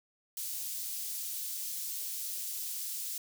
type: high-pass noise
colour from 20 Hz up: white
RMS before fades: -38 dBFS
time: 0.37-3.18 s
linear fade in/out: 2 ms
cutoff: 5000 Hz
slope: 12 dB/octave
effects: none